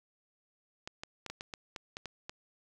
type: clicks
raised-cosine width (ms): 0.2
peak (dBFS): -23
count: 10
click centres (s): 0.875 / 1.035 / 1.263 / 1.3 / 1.409 / 1.538 / 1.762 / 1.969 / 2.057 / 2.295
effects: 9-bit